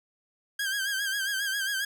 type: tone with vibrato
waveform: sawtooth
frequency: 1600 Hz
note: G6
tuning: 35 cents sharp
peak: -24 dBFS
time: 0.59-1.85 s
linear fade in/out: 5 ms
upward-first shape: sine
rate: 7.4 Hz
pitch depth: 69 cents each way
effects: none